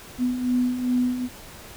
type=beating tone pair; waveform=sine; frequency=246.9 / 249.4 Hz; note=B3 / B3; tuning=0 / +17 cents; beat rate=2.5 Hz; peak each=-28 / -21 dBFS; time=0.18-1.29 s; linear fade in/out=50 ms; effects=pink hiss -43 dBFS RMS until 1.76 s